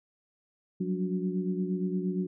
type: tone cluster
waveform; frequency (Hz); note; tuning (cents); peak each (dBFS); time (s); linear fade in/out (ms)
sine; 182.1 / 190.7 / 288.5 / 367.2; F#3 / G3 / D4 / F#4; -27 / -47 / -31 / -13; -30 / -34 / -38 / -35; 0.8-2.27; 10
effects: none